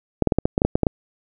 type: clicks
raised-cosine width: 2 ms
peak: -3 dBFS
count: 11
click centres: 0.223 / 0.273 / 0.322 / 0.386 / 0.455 / 0.579 / 0.619 / 0.65 / 0.755 / 0.833 / 0.868 s
effects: none